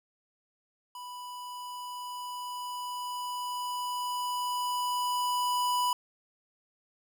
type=tone with level ramp; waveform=square; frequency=987.8 Hz; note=B5; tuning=in tune; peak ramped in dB=-41 to -26 dBFS; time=0.95-5.93 s; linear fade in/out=2 ms; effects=none